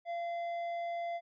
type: tone with tanh clipping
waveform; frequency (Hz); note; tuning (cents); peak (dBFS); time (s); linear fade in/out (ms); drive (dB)
triangle; 686; F5; -31; -36; 0.05-1.21; 50; 12
effects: none